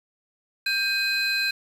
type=tone cluster; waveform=triangle; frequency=1587 / 2510 / 4080 Hz; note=G6 / D#7 / C8; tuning=+21 / +15 / -44 cents; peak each=-25 dBFS; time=0.66-1.51 s; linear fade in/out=5 ms; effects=resampled to 32000 Hz + 7-bit